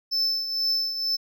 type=tone with tremolo; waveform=triangle; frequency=5274 Hz; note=E8; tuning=in tune; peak=-19 dBFS; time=0.11-1.17 s; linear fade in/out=20 ms; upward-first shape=triangle; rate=2.1 Hz; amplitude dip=65%; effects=none